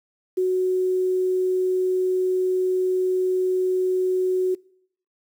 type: tone with quantisation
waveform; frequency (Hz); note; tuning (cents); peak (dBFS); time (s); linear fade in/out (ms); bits
sine; 370; F#4; 0; -18; 0.37-4.55; 10; 8
effects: noise-tail reverb RT60 0.7 s tail -24 dB re dry